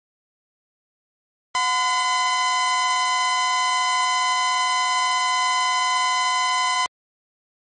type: tone pair together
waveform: sawtooth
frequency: 727 / 1015.9 Hz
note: F#5 / B5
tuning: -31 / +49 cents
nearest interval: tritone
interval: 580 cents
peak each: -25 / -15 dBFS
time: 1.55-6.86 s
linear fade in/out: 0 ms
effects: MP3 32 kbps